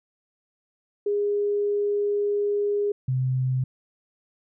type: tone pair in turn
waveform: sine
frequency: 410 / 129.14 Hz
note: G#4 / C3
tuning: -22 / -22 cents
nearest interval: octave + minor sixth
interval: 2000 cents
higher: first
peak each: -21 dBFS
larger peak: neither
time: 1.06-2.92 / 3.08-3.64 s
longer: first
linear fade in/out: 5 ms
effects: none